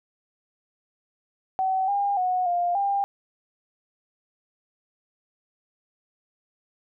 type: tone with pitch steps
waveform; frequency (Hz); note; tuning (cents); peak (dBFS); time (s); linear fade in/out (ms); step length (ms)
sine; 759 / 805 / 733 / 702 / 798; F#5 / G5 / F#5 / F5 / G5; +44 / +46 / -16 / +9 / +31; -21; 1.59-3.04; 0; 290
effects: none